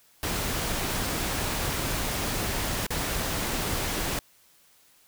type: noise with dropouts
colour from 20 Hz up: pink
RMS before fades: -29 dBFS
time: 0.23-4.19 s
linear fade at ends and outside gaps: 1 ms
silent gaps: 2.866-2.905 s
effects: white hiss -60 dBFS RMS until 5.07 s